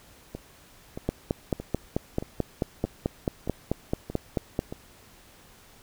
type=two click trains; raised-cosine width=2 ms; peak=-21 / -11 dBFS; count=8 / 17; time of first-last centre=0.35-4.725 / 1.09-4.591 s; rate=1.6 / 4.57 Hz; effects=pink hiss -54 dBFS RMS until 5.82 s